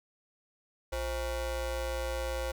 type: ring-modulated tone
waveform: 40% pulse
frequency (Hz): 293.7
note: D4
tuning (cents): 0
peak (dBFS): -28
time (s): 0.92-2.52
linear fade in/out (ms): 10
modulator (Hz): 235
effects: none